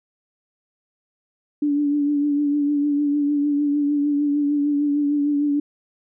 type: tone with vibrato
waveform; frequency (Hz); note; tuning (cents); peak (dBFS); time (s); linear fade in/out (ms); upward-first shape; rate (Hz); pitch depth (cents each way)
sine; 290; D4; -22; -17; 1.62-5.6; 5; triangle; 6.6; 37
effects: none